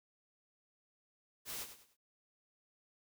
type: noise with echo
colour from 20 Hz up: white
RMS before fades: -43 dBFS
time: 1.45-1.67 s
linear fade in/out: 50 ms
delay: 100 ms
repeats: 3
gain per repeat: -10 dB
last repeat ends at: 1.97 s
effects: none